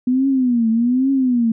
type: tone with vibrato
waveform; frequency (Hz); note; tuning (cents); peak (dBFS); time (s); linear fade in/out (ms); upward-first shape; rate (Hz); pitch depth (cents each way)
sine; 246.8; B3; -1; -13; 0.07-1.52; 5; triangle; 1.2; 190
effects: none